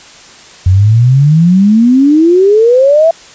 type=exponential sweep; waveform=sine; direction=up; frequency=89.1 to 674 Hz; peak=-3 dBFS; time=0.66-3.11 s; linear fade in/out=5 ms; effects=white hiss -35 dBFS RMS until 3.34 s + resampled to 16000 Hz